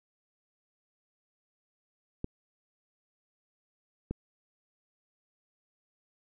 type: clicks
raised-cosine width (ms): 3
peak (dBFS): -20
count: 2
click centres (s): 2.244 / 4.11
effects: none